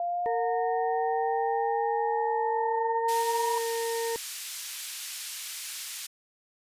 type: exponential sweep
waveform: sine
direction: up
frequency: 693 to 958 Hz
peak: -27 dBFS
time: 0-3.58 s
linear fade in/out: 2 ms
type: harmonic tone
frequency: 460 Hz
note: A#4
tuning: 23 cents flat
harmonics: 1 / 2 / 4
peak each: -29 / -35 / -41 dBFS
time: 0.26-4.16 s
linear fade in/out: 0 ms
type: band-pass noise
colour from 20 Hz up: white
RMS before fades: -38 dBFS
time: 3.08-6.07 s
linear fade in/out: 10 ms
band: 2100 to 11000 Hz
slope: 12 dB/octave
effects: resampled to 32000 Hz